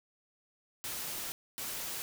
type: noise bursts at uneven times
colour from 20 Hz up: white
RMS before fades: -39 dBFS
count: 2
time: 0.84-1.32 / 1.58-2.02 s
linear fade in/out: 0 ms
effects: none